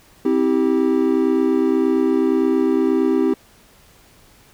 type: chord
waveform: triangle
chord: C major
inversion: none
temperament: equal with one note detuned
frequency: 261.6 / 323.4 / 392 Hz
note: C4 / E4 / G4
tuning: 0 / -33 / 0 cents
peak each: -17 dBFS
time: 0.25-3.34 s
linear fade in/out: 5 ms
effects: pink hiss -51 dBFS RMS until 4.53 s